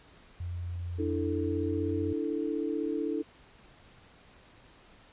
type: tone with pitch glide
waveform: sine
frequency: 87.31 to 91.76 Hz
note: F2 to F#2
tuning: 0 to -14 cents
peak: -33 dBFS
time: 0.4-2.13 s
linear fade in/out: 5 ms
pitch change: +86 cents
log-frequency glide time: 0.98-1.91 s
type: chord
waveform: sine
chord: D suspended second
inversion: none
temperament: equal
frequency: 293.7 / 329.6 / 440 Hz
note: D4 / E4 / A4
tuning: 0 / 0 / 0 cents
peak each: -33 / -33 / -34 dBFS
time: 0.98-3.23 s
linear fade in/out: 20 ms
effects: pink hiss -57 dBFS RMS until 5.12 s + resampled to 8000 Hz